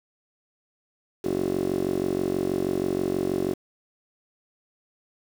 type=tone with band-pass filter; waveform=10% pulse; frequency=46.25 Hz; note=F#1; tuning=in tune; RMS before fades=-26 dBFS; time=1.24-3.54 s; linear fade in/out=10 ms; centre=390 Hz; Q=7.8; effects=7-bit